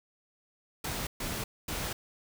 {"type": "noise bursts at uneven times", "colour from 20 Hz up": "pink", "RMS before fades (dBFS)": -35, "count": 3, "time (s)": [[0.84, 1.07], [1.2, 1.44], [1.68, 1.93]], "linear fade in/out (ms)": 5, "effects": []}